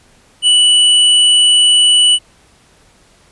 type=tone; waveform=square; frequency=2960 Hz; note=F#7; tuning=in tune; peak=-7 dBFS; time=0.42-2.19 s; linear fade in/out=50 ms; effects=pink hiss -49 dBFS RMS until 3.31 s + resampled to 24000 Hz